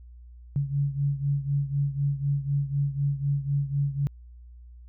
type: beating tone pair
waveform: sine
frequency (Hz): 140 / 144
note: C#3 / D3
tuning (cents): +18 / -34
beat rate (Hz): 4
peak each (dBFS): -25 / -29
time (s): 0.56-4.07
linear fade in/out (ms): 0
effects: added 60 Hz sine -44 dBFS peak until 4.88 s